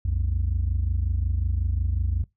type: tone pair together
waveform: sine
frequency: 61.81 / 87.31 Hz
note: B1 / F2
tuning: +2 / 0 cents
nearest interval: tritone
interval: 598 cents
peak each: -23 dBFS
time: 0.05-2.24 s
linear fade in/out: 5 ms
effects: noise-tail reverb RT60 0.2 s tail -23 dB re dry + tanh soft clip ceiling -17 dBFS